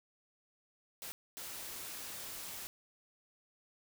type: noise bursts at uneven times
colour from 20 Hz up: white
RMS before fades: -45 dBFS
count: 2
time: 1.02-1.12 / 1.37-2.67 s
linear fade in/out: 0 ms
effects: none